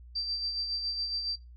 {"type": "tone with tremolo", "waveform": "sine", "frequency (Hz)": 4686, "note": "D8", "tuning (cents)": -5, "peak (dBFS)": -29, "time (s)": [0.15, 1.36], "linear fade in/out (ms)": 10, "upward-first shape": "sine", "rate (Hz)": 7.2, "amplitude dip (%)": 45, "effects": ["noise-tail reverb RT60 0.2 s tail -19 dB re dry", "added 60 Hz sine -47 dBFS peak until 1.56 s"]}